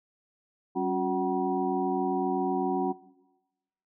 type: tone cluster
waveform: sine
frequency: 192.2 / 276.7 / 364.4 / 756 / 962 Hz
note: G3 / C#4 / F#4 / F#5 / B5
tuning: -34 / -3 / -26 / +37 / -46 cents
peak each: -35 / -31 / -30 / -32 / -36 dBFS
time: 0.75-2.93 s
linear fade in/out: 20 ms
effects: noise-tail reverb RT60 1.0 s tail -18 dB re dry